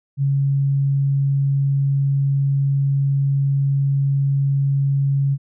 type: tone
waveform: sine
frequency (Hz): 138.6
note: C#3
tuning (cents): 0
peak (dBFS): -15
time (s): 0.17-5.38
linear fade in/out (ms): 50
effects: none